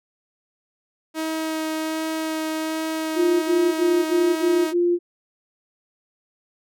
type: tone with vibrato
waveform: sawtooth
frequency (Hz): 317.1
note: D#4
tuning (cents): +33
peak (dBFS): -20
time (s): 1.14-4.74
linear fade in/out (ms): 50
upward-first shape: sine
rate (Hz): 1.3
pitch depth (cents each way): 9
type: tone bursts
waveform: sine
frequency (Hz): 349.2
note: F4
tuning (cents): 0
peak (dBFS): -16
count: 6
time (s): 3.15-4.99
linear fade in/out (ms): 50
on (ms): 280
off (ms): 32
effects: none